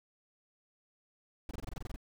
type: noise bursts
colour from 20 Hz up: brown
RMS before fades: -39 dBFS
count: 11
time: 1.49-1.961 s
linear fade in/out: 2 ms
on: 21 ms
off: 24 ms
effects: none